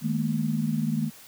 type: chord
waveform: sine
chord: D# suspended fourth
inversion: none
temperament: equal with one note detuned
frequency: 155.56 / 212.6 / 233.1 Hz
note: D#3 / G#3 / A#3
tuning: 0 / +41 / 0 cents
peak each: -28 dBFS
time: 0.01-1.11 s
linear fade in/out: 50 ms
effects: white hiss -49 dBFS RMS until 1.27 s